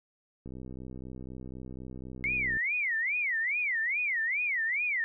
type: click train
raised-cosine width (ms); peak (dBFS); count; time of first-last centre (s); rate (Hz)
3; -30; 136; 0.46-2.569; 64
type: tone with vibrato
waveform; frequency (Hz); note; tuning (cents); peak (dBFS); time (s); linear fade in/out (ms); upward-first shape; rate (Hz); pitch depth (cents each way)
sine; 2100; C7; +6; -27; 2.24-5.04; 0; sine; 2.4; 290
effects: none